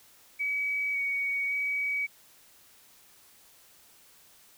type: tone with pitch steps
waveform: sine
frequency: 2275 / 2243 / 2269 Hz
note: C#7 / C#7 / C#7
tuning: +44 / +20 / +40 cents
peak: -27 dBFS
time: 0.39-2.07 s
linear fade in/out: 20 ms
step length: 560 ms
effects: white hiss -58 dBFS RMS until 4.57 s